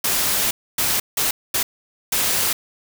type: noise bursts at uneven times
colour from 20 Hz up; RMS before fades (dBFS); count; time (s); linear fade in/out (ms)
white; -20; 5; 0.04-0.51 / 0.78-1 / 1.17-1.31 / 1.54-1.63 / 2.12-2.53; 5
effects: none